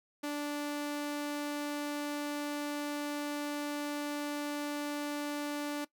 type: tone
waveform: sawtooth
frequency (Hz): 292.4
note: D4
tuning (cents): -7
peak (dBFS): -30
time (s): 0.23-5.85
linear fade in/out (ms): 10
effects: noise-tail reverb RT60 0.1 s tail -19 dB re dry